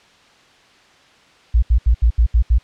sine tone bursts, 57.6 Hz, A#1, 20 cents flat, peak -9 dBFS, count 7, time 1.54-2.585 s, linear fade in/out 10 ms, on 85 ms, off 75 ms, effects white hiss -50 dBFS RMS until 2.63 s + low-pass 4000 Hz 12 dB/octave

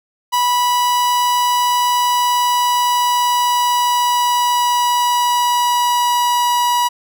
45% pulse tone with pitch glide, 981 to 971.4 Hz, B5 to B5, -12 to -29 cents, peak -13 dBFS, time 0.32-6.89 s, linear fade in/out 20 ms, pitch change -17 cents, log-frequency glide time 1.89-6.47 s, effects none

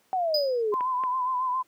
sine exponential sweep, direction down, 767 to 404.1 Hz, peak -23 dBFS, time 0.13-0.74 s, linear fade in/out 0 ms
triangle tone with exponential decay, 4978 Hz, D#8, in tune, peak -20 dBFS, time 0.34-0.62 s, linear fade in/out 5 ms, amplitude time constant 59 ms
sine tone with vibrato, 1017 Hz, C6, 50 cents flat, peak -24 dBFS, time 0.72-1.63 s, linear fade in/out 20 ms, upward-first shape sine, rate 7.3 Hz, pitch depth 49 cents each way
clicks, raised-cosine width 0.5 ms, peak -22 dBFS, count 2, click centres 0.808 / 1.037 s
effects pink hiss -65 dBFS RMS until 1.67 s + high-pass 200 Hz 12 dB/octave

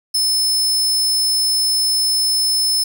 sawtooth tone, 5240 Hz, E8, 11 cents flat, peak -12 dBFS, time 0.14-2.84 s, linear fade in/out 10 ms, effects none

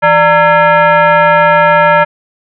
sine tone with frequency modulation, 163.3 Hz, E3, 16 cents flat, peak -4 dBFS, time 0.02-2.05 s, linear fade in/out 20 ms, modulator 755 Hz, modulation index 2.1, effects none

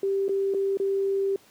sine tone with dropouts, 392 Hz, G4, in tune, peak -22 dBFS, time 0.03-1.36 s, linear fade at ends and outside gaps 2 ms, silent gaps 0.282-0.292 / 0.539-0.545 / 0.772-0.799 s, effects pink hiss -56 dBFS RMS until 1.5 s + high-pass 150 Hz 12 dB/octave

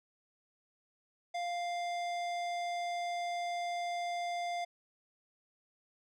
sine tone with hard clipping, 698.5 Hz, F5, in tune, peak -36 dBFS, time 1.34-4.65 s, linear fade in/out 10 ms, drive 15 dB, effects none

